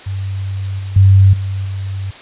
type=tone with level steps; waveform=sine; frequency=96.8 Hz; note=G2; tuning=21 cents flat; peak=-18 / -21 / -4 / -17 / -19 dBFS; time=0.06-2.11 s; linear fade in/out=10 ms; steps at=0.79 / 0.96 / 1.33 / 1.65 s; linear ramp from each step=5 ms; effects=white hiss -36 dBFS RMS until 2.21 s + resampled to 8000 Hz